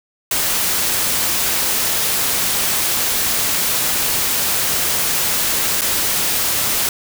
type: noise with dropouts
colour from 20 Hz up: white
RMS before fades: -18 dBFS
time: 0.31-6.89 s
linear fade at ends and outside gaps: 2 ms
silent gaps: 5.811-5.817 s
effects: none